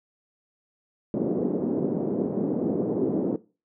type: band-pass noise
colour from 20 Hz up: white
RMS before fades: -26 dBFS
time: 1.14-3.36 s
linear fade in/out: 2 ms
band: 170 to 420 Hz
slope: 24 dB/octave
effects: noise-tail reverb RT60 0.3 s tail -18 dB re dry

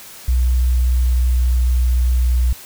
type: tone with pitch glide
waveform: sine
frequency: 62 to 61.64 Hz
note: B1 to B1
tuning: +7 to -3 cents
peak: -12 dBFS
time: 0.28-2.53 s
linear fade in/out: 5 ms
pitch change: -10 cents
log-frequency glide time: 1.01-1.99 s
effects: white hiss -38 dBFS RMS until 2.65 s

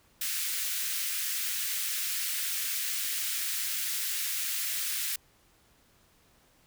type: high-pass noise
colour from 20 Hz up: white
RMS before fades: -32 dBFS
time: 0.21-5.16 s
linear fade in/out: 5 ms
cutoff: 1600 Hz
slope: 24 dB/octave
effects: pink hiss -64 dBFS RMS until 6.66 s

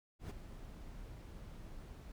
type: noise with ADSR envelope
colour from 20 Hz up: brown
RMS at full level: -41 dBFS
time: 0.19-2.12 s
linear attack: 110 ms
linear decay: 18 ms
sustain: -9 dB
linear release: 3 ms
effects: none

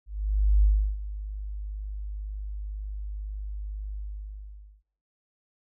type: tone with ADSR envelope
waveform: sine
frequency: 51 Hz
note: G#1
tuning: 31 cents flat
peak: -15 dBFS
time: 0.06-4.83 s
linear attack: 570 ms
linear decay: 340 ms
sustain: -16 dB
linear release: 860 ms
effects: noise-tail reverb RT60 0.7 s tail -24 dB re dry

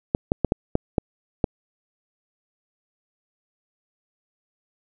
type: clicks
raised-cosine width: 2 ms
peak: -5 dBFS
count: 7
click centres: 0.149 / 0.319 / 0.447 / 0.521 / 0.754 / 0.982 / 1.442 s
effects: none

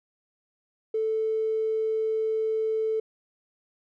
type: tone with tanh clipping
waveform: triangle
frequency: 440 Hz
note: A4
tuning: in tune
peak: -23 dBFS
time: 0.94-3 s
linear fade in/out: 5 ms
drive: 2 dB
effects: none

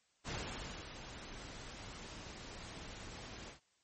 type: noise with ADSR envelope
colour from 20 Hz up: pink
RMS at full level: -41 dBFS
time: 0.24-3.6 s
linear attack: 48 ms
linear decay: 570 ms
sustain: -8 dB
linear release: 120 ms
effects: white hiss -75 dBFS RMS until 3.83 s + MP3 32 kbps

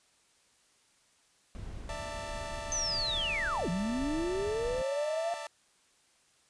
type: noise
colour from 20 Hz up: brown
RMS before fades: -42 dBFS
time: 1.55-4.82 s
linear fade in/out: 0 ms
type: chord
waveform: sawtooth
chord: D suspended second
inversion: none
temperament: equal with one note detuned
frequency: 587.3 / 659.3 / 892.8 Hz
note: D5 / E5 / A5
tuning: 0 / 0 / +25 cents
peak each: -39 dBFS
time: 1.89-5.47 s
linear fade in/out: 2 ms
type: linear two-way sweep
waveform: sine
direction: down then up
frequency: 6272 to 164.81 to 695 Hz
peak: -30 dBFS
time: 2.72-5.34 s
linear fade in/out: 0 ms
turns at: 3.69 s
effects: white hiss -67 dBFS RMS until 6.49 s + resampled to 22050 Hz

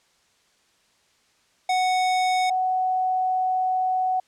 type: tone pair in turn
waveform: square / sine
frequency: 740 / 744.1 Hz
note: F#5 / F#5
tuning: 0 / +10 cents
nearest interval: unison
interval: 10 cents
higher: second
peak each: -20 dBFS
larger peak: neither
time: 1.69-2.5 / 2.5-4.2 s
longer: second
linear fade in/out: 5 ms
effects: white hiss -63 dBFS RMS until 4.27 s + low-pass 7000 Hz 12 dB/octave

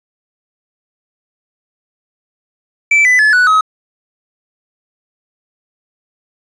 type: tone with pitch steps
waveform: triangle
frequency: 2322 / 1998.2 / 1719.6 / 1479.8 / 1273.4 Hz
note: D7 / B6 / A6 / F#6 / D#6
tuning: -20 / +20 / -40 / 0 / +40 cents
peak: -5 dBFS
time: 2.91-3.61 s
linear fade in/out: 5 ms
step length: 140 ms
effects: resampled to 22050 Hz + 7-bit

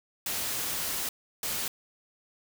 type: noise bursts at uneven times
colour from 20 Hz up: white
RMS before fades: -32 dBFS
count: 2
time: 0.26-1.09 / 1.43-1.68 s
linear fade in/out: 2 ms
effects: none

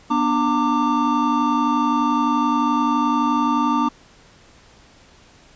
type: tone cluster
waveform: triangle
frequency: 242.8 / 294.4 / 911 / 1179 Hz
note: B3 / D4 / A#5 / D6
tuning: -29 / +4 / -40 / +6 cents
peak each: -20 dBFS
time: 0.1-3.89 s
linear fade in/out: 10 ms
effects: pink hiss -50 dBFS RMS until 5.55 s + resampled to 16000 Hz

